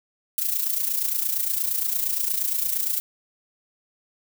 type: noise with amplitude modulation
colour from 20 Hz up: violet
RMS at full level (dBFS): -22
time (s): 0.38-3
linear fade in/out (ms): 0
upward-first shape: sine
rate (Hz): 28.6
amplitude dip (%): 65
effects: none